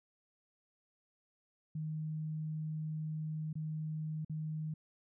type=tone with dropouts; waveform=sine; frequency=155.6 Hz; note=D#3; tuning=in tune; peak=-36 dBFS; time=1.75-4.74 s; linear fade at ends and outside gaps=5 ms; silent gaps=3.53-3.554 / 4.248-4.296 s; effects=none